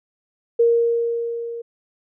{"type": "tone with level ramp", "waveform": "sine", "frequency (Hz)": 467.1, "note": "A#4", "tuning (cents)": 3, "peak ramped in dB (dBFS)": [-11, -28], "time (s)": [0.59, 1.62], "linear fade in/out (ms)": 10, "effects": []}